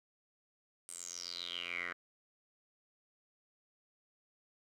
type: tone with band-pass filter sweep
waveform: 10% pulse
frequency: 87.31 Hz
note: F2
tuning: in tune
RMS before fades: -43 dBFS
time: 0.89-1.93 s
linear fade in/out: 0 ms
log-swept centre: 9000 to 1700 Hz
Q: 8.1
effects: none